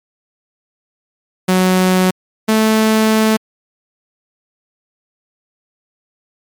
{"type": "tone pair in turn", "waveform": "sawtooth", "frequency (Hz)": [185, 218.8], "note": ["F#3", "A3"], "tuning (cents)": [0, -9], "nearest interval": "minor third", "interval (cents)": 291, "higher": "second", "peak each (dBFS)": -6, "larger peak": "neither", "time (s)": [[1.48, 2.11], [2.48, 3.37]], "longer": "second", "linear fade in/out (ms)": 10, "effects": ["MP3 96 kbps"]}